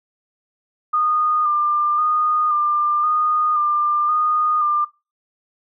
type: tone with vibrato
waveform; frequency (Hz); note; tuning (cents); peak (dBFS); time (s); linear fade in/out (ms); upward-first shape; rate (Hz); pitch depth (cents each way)
sine; 1212; D#6; -46; -15; 0.93-4.85; 10; square; 0.95; 25
effects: noise-tail reverb RT60 0.3 s tail -24 dB re dry